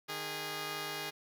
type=tone pair together; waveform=5% pulse; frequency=153.95 / 411 Hz; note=D#3 / G#4; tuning=-18 / -18 cents; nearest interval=octave + perfect fourth; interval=1700 cents; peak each=-32 / -27 dBFS; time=0.08-1.11 s; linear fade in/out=20 ms; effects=none